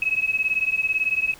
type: beating tone pair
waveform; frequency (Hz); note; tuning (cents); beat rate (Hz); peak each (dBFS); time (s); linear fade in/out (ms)
sine; 2556 / 2574; D#7 / E7; +46 / -42; 18; -23; 0.02-1.34; 2
effects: pink hiss -47 dBFS RMS until 1.39 s